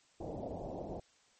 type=low-pass noise; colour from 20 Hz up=white; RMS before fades=-42 dBFS; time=0.2-1 s; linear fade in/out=5 ms; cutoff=760 Hz; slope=48 dB/octave; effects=white hiss -68 dBFS RMS until 1.39 s + MP3 32 kbps